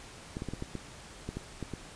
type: clicks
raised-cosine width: 3 ms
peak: -23 dBFS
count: 10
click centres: 0.369 / 0.421 / 0.487 / 0.536 / 0.624 / 0.753 / 1.29 / 1.37 / 1.627 / 1.737 s
effects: pink hiss -49 dBFS RMS until 1.95 s + resampled to 22050 Hz